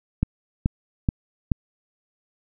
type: click train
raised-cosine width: 5 ms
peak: -7 dBFS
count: 4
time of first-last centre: 0.23-1.518 s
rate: 2.33 Hz
effects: none